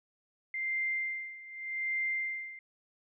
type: tone with tremolo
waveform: sine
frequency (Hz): 2093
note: C7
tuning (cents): 0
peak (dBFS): -29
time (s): 0.54-2.59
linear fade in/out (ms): 2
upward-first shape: sine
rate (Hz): 0.84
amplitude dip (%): 85
effects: none